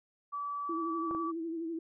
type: tone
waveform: sine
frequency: 1151 Hz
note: D6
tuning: 35 cents flat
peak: -34 dBFS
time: 0.32-1.32 s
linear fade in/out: 20 ms
type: tone with vibrato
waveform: sine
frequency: 329.6 Hz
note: E4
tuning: in tune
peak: -34 dBFS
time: 0.69-1.79 s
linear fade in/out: 5 ms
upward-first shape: sine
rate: 12 Hz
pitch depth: 49 cents each way
type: clicks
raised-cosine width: 1 ms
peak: -28 dBFS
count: 2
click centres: 1.111 / 1.149 s
effects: none